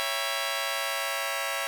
10% pulse chord, C# diminished seventh, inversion none, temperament just, 554.4 / 665.2 / 798.3 / 957.9 Hz, C#5 / E5 / G5 / Bb5, 0 / +16 / +31 / +47 cents, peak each -24 / -24 / -28 / -27 dBFS, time 0-1.67 s, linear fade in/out 0 ms, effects 9-bit

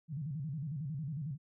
sine tone with vibrato, 146.83 Hz, D3, in tune, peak -36 dBFS, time 0.08-1.38 s, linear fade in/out 50 ms, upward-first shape square, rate 11 Hz, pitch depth 160 cents each way, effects none

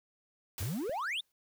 white noise with exponential decay, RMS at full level -40 dBFS, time 0.58-1.32 s, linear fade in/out 1 ms, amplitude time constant 160 ms
triangle exponential sweep, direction up, 80.3 to 3805 Hz, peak -31 dBFS, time 0.6-1.21 s, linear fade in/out 10 ms
clicks, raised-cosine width 2 ms, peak -33 dBFS, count 2, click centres 0.628 / 0.895 s
effects none

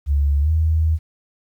sine tone with pitch glide, 71.3 to 79.57 Hz, C#2 to D#2, +49 to +39 cents, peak -14 dBFS, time 0.06-0.99 s, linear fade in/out 50 ms, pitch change +190 cents, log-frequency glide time 0.41-0.5 s, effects 9-bit

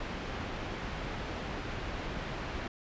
pink low-pass noise, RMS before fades -38 dBFS, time 0-2.68 s, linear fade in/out 5 ms, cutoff 2900 Hz, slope 12 dB/octave, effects resampled to 16000 Hz

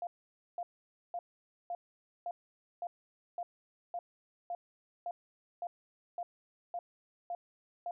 sine tone bursts, 698.5 Hz, F5, in tune, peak -35 dBFS, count 15, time 0.02-7.91 s, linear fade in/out 2 ms, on 50 ms, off 510 ms, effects none

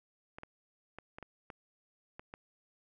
clicks, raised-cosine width 0.5 ms, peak -30 dBFS, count 8, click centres 0.385 / 0.434 / 0.986 / 1.185 / 1.227 / 1.502 / 2.195 / 2.339 s, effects none

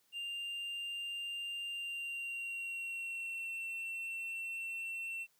triangle tone with pitch glide, 2794 to 2702 Hz, F7 to E7, 0 to +42 cents, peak -37 dBFS, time 0.12-5.27 s, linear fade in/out 50 ms, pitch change -58 cents, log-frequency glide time 1.69-3.54 s, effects white hiss -73 dBFS RMS until 5.39 s + high-pass 80 Hz 12 dB/octave

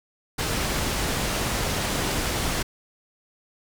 pink low-pass noise, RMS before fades -26 dBFS, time 0.38-2.63 s, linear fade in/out 10 ms, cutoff 11000 Hz, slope 12 dB/octave, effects none

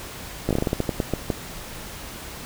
slowing click train, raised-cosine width 2 ms, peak -8 dBFS, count 13, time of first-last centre 0.49-1.302 s, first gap 17 ms, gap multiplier 1.23, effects pink hiss -37 dBFS RMS until 2.45 s

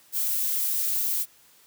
violet noise, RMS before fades -26 dBFS, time 0.12-1.26 s, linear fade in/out 50 ms, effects white hiss -57 dBFS RMS until 1.66 s + high-pass 60 Hz 12 dB/octave

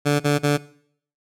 15% pulse tone bursts, 145.5 Hz, D3, 16 cents flat, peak -10 dBFS, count 3, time 0.05-0.578 s, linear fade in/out 20 ms, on 150 ms, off 39 ms, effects noise-tail reverb RT60 0.6 s tail -19 dB re dry + low-pass 12000 Hz 12 dB/octave

